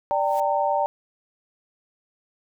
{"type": "chord", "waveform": "sine", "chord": "G minor", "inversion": "second", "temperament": "equal with one note detuned", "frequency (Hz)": [587.3, 784, 913.7], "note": ["D5", "G5", "Bb5"], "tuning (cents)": [0, 0, -35], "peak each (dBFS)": -24, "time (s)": [0.11, 0.86], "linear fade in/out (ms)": 0}
{"type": "noise with exponential growth", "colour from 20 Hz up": "white", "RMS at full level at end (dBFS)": -40, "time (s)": [0.13, 0.4], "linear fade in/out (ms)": 1, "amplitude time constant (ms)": 58}
{"effects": []}